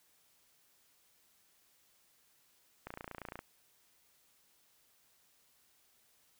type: click train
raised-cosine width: 0.5 ms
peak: -28 dBFS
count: 16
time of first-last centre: 2.87-3.391 s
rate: 28.8 Hz
effects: white hiss -70 dBFS RMS until 6.39 s